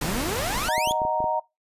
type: noise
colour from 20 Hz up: pink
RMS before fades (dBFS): -29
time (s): 0.01-0.69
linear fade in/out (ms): 5
type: exponential sweep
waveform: sawtooth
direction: up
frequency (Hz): 140 to 3488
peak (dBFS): -24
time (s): 0.02-0.92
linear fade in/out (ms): 0
type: clicks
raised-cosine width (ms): 2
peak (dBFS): -21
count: 8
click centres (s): 0.575 / 0.78 / 0.874 / 0.91 / 1.018 / 1.051 / 1.204 / 1.242
type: chord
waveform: sine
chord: D# minor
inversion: none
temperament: equal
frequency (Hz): 622.3 / 740 / 932.3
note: D#5 / F#5 / A#5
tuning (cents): 0 / 0 / 0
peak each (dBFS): -27 / -29 / -24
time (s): 0.68-1.4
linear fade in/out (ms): 10
effects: noise-tail reverb RT60 0.2 s tail -21 dB re dry + resampled to 32000 Hz